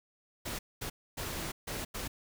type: noise bursts at uneven times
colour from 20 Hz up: pink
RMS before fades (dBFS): -38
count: 5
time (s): 0.45-0.59 / 0.81-0.9 / 1.17-1.52 / 1.67-1.85 / 1.94-2.08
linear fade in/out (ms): 10
effects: none